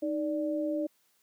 sine tone pair together, 310 / 585.2 Hz, D#4 / D5, -6 / -6 cents, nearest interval major seventh, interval 1100 cents, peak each -30 / -32 dBFS, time 0.02-0.87 s, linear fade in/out 10 ms, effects white hiss -70 dBFS RMS until 1.22 s + high-pass 150 Hz 12 dB/octave

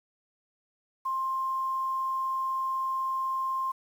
sine tone, 1056 Hz, C6, 16 cents sharp, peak -27 dBFS, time 1.05-3.72 s, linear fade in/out 10 ms, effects 9-bit

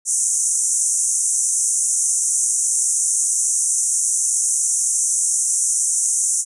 white band-pass noise, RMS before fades -19 dBFS, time 0.05-6.45 s, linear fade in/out 50 ms, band 6000 to 10000 Hz, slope 96 dB/octave, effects resampled to 24000 Hz

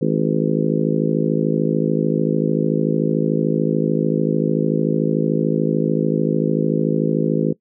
harmonic tone with a mistuned harmonic, 53.5 Hz, A1, 48 cents flat, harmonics 3 / 4 / 5 / 6 / 7 / 8 / 9, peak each -21 / -22 / -23 / -24 / -24 / -25 / -26 dBFS, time 0.01-7.53 s, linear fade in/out 10 ms, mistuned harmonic 9, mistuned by +63 cents, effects noise-tail reverb RT60 0.1 s tail -20 dB re dry

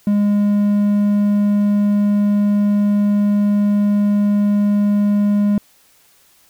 triangle tone, 205.2 Hz, G#3, 21 cents flat, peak -10 dBFS, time 0.07-5.58 s, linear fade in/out 2 ms, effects white hiss -53 dBFS RMS until 6.49 s

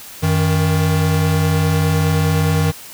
square tone pair together, 92.5 / 157.41 Hz, F#2 / D#3, 0 / +20 cents, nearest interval major sixth, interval 920 cents, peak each -18 / -16 dBFS, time 0.22-2.72 s, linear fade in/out 20 ms, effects white hiss -36 dBFS RMS until 2.93 s

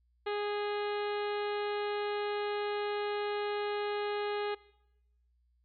harmonic tone, 413.2 Hz, G#4, 9 cents flat, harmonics 1 / 2 / 3 / 4 / 5 / 6 / 7 / 8 / 9 / 10, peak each -33 / -39 / -43 / -45 / -47 / -49 / -50 / -51 / -52 / -53 dBFS, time 0.26-4.55 s, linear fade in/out 10 ms, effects noise-tail reverb RT60 0.9 s tail -21 dB re dry + added 60 Hz sine -68 dBFS peak until 5.64 s

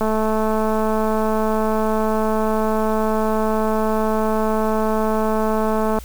click train, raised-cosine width 1 ms, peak -8 dBFS, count 1304, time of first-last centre 0.01-5.987 s, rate 218 Hz, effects added 60 Hz sine -34 dBFS peak until 6.04 s + white hiss -43 dBFS RMS until 6.04 s

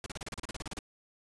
pink noise bursts, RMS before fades -39 dBFS, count 14, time 0.04-0.79 s, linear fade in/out 2 ms, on 22 ms, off 34 ms, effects resampled to 22050 Hz

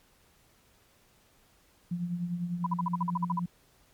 sine tone with tremolo, 174.61 Hz, F3, in tune, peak -27 dBFS, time 1.91-3.46 s, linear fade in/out 5 ms, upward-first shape triangle, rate 10 Hz, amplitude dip 65%
sine tone bursts, 991 Hz, B5, 6 cents sharp, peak -26 dBFS, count 11, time 2.64-3.395 s, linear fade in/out 5 ms, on 25 ms, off 48 ms
effects pink hiss -64 dBFS RMS until 3.93 s + MP3 96 kbps

